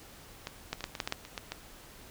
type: clicks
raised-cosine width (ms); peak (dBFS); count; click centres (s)
0.2; -19 / -15 / -22 / -16 / -22 / -13 / -15 / -13 / -27 / -18 / -18; 11; 0.471 / 0.73 / 0.807 / 0.841 / 0.952 / 1.002 / 1.075 / 1.124 / 1.251 / 1.378 / 1.52
effects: pink hiss -52 dBFS RMS until 2.1 s